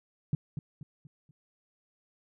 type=tone with echo; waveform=sine; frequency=144.8 Hz; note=D3; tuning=24 cents flat; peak=-23 dBFS; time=0.33-0.35 s; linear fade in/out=2 ms; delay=240 ms; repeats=4; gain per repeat=-8 dB; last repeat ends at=1.31 s; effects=none